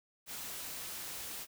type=noise; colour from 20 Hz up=white; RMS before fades=-43 dBFS; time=0.26-1.47 s; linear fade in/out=50 ms; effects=none